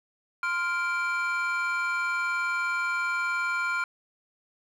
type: tone cluster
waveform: triangle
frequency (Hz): 1039 / 1400 / 2340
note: C6 / F6 / D7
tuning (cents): -12 / +4 / -7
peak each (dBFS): -31 / -25 / -31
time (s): 0.43-3.84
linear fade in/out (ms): 2
effects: tanh soft clip ceiling -15 dBFS